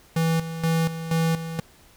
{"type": "tone with tremolo", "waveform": "square", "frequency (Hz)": 163.7, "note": "E3", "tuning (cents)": -12, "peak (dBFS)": -20, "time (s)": [0.16, 1.6], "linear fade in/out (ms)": 5, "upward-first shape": "square", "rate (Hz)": 2.1, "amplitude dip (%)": 70, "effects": ["pink hiss -54 dBFS RMS until 1.96 s"]}